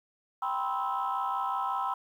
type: chord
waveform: sine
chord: C major seventh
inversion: second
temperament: just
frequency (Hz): 784.9 / 981.1 / 1046.5 / 1308.1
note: G5 / B5 / C6 / E6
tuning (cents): +2 / -12 / 0 / -14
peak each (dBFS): -33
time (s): 0.42-1.94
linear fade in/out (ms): 5
effects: tanh soft clip ceiling -21 dBFS + 10-bit

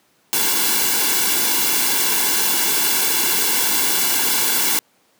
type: noise with comb filter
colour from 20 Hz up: white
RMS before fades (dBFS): -18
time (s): 0.33-4.79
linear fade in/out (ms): 0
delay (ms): 1.6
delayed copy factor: -0.75
effects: pink hiss -59 dBFS RMS until 5.19 s + high-pass 200 Hz 12 dB/octave

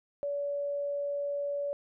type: tone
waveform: sine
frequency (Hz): 571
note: D5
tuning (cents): -49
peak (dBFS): -30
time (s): 0.23-1.73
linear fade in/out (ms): 0
effects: none

